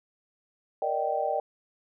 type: chord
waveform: sine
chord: Eb major seventh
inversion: second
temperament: just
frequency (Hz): 466.7 / 583.4 / 622.3 / 777.8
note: Bb4 / D5 / Eb5 / G5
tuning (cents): +2 / -12 / 0 / -14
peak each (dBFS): -34 / -31 / -31 / -29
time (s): 0.82-1.4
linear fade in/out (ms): 2
effects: none